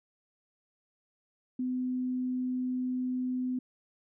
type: tone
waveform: sine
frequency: 253.3 Hz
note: B3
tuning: 44 cents sharp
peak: -29 dBFS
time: 1.59-3.59 s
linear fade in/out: 5 ms
effects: none